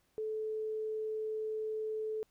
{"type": "tone", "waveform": "sine", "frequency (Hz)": 434.7, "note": "A4", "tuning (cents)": -21, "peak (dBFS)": -34, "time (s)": [0.18, 2.23], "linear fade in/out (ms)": 0, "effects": ["pink hiss -74 dBFS RMS until 2.3 s"]}